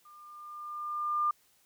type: tone with level ramp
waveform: sine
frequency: 1200 Hz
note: D6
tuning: 37 cents sharp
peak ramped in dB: -52 to -24 dBFS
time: 0.05-1.31 s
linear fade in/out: 5 ms
effects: white hiss -67 dBFS RMS until 1.65 s